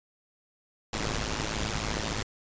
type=noise with amplitude modulation; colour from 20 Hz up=pink; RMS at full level=-27 dBFS; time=0.93-2.23 s; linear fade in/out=5 ms; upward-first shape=sine; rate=107 Hz; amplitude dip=90%; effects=resampled to 16000 Hz